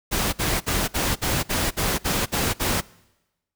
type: noise bursts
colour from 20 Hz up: pink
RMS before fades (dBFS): -23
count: 10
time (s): 0.11-2.814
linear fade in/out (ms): 20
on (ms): 220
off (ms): 56
effects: noise-tail reverb RT60 1.0 s tail -23 dB re dry